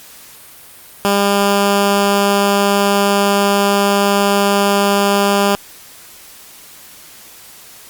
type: tone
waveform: 10% pulse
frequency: 200.7 Hz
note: G3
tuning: 41 cents sharp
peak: -3 dBFS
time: 1.05-5.55 s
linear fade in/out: 0 ms
effects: white hiss -39 dBFS RMS until 7.89 s + Opus 48 kbps